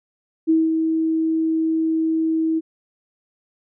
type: tone with ADSR envelope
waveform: sine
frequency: 321.6 Hz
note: E4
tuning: 43 cents flat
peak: -12 dBFS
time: 0.47-2.61 s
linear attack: 28 ms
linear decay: 200 ms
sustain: -5 dB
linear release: 32 ms
effects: none